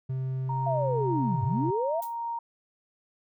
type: tone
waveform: triangle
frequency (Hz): 131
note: C3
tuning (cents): +2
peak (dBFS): -26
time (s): 0.09-1.71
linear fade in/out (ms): 10
type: tone with tremolo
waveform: sine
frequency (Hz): 932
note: A#5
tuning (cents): -1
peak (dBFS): -29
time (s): 0.49-2.39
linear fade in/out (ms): 5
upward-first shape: triangle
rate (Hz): 1.8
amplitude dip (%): 35
type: linear two-way sweep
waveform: sine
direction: down then up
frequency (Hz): 698.5 to 93 to 698.5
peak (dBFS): -26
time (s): 0.66-2.01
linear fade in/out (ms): 10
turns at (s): 1.44
type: noise with exponential decay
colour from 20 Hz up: violet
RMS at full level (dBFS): -37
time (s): 2.02-2.17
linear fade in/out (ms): 5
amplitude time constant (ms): 31
effects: none